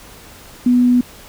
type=tone; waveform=sine; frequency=246.4 Hz; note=B3; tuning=4 cents flat; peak=-9 dBFS; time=0.66-1.01 s; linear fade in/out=5 ms; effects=pink hiss -40 dBFS RMS until 1.28 s